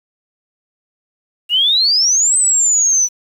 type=exponential two-way sweep; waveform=sine; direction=up then down; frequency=2794 to 8200 to 5900 Hz; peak=-10 dBFS; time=1.49-3.09 s; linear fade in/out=50 ms; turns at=2.37 s; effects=7-bit